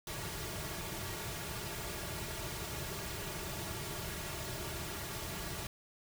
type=noise with comb filter; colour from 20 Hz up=pink; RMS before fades=-41 dBFS; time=0.07-5.67 s; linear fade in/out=2 ms; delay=3.9 ms; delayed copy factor=-0.7; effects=none